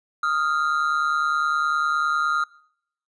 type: ring-modulated tone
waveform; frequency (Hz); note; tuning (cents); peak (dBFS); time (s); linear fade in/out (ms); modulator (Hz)
triangle; 1318.5; E6; 0; -15; 0.23-2.44; 5; 74.9
effects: noise-tail reverb RT60 0.7 s tail -23 dB re dry + resampled to 22050 Hz